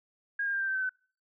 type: tone with pitch steps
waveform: sine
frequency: 1631 / 1611.3 / 1591.9 / 1572.7 / 1553.8 / 1535 / 1516.5 Hz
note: G#6 / G6 / G6 / G6 / G6 / G6 / F#6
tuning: -32 / +47 / +26 / +5 / -16 / -37 / +42 cents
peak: -28 dBFS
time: 0.39-0.894 s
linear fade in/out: 5 ms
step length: 72 ms
effects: noise-tail reverb RT60 0.4 s tail -25 dB re dry